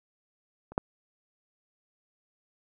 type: clicks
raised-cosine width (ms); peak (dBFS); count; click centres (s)
1; -30 / -11; 2; 0.72 / 0.779
effects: none